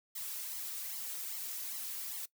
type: noise with flanger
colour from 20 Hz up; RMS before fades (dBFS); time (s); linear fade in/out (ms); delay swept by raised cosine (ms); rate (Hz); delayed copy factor
blue; -41; 0.15-2.26; 10; 0.94 to 3.24; 2.5; +0.75
effects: noise-tail reverb RT60 0.1 s tail -20 dB re dry